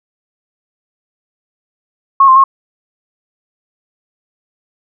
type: tone with pitch steps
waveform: sine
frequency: 1092 / 1050 / 1082 Hz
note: C#6 / C6 / C#6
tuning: -26 / +6 / -42 cents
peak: -3 dBFS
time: 2.2-2.44 s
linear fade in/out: 5 ms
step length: 80 ms
effects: none